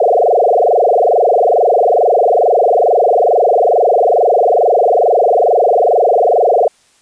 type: tone with frequency modulation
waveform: sine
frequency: 586 Hz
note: D5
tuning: 4 cents flat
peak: -7 dBFS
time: 0-6.68 s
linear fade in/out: 5 ms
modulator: 22.3 Hz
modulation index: 7
effects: white hiss -52 dBFS RMS until 7.01 s + resampled to 22050 Hz